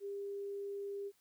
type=tone; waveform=sine; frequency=400.6 Hz; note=G4; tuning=38 cents sharp; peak=-39 dBFS; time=0-1.12 s; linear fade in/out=50 ms; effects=white hiss -73 dBFS RMS until 1.2 s